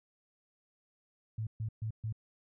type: tone bursts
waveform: sine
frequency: 110 Hz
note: A2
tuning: in tune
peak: -33 dBFS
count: 4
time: 1.38-2.126 s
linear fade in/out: 5 ms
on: 89 ms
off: 130 ms
effects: none